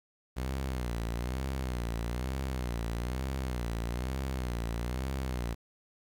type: tone with vibrato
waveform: sawtooth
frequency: 61.74 Hz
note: B1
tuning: in tune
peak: -28 dBFS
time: 0.36-5.55 s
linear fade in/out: 20 ms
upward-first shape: sine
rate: 1.1 Hz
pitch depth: 140 cents each way
effects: 10-bit